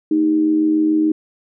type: tone with amplitude modulation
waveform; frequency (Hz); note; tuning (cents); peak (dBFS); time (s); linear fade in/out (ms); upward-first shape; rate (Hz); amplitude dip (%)
sine; 311.1; D#4; 0; -10; 0.11-1.12; 5; sine; 86.9; 55
effects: none